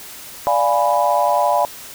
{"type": "chord", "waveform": "sine", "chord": "D diminished seventh", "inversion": "none", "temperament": "equal", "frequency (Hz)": [587.3, 698.5, 830.6, 987.8], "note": ["D5", "F5", "Ab5", "Cb6"], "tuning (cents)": [0, 0, 0, 0], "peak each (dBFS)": -19, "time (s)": [0.47, 1.65], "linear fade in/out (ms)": 0, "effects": ["white hiss -36 dBFS RMS until 1.94 s"]}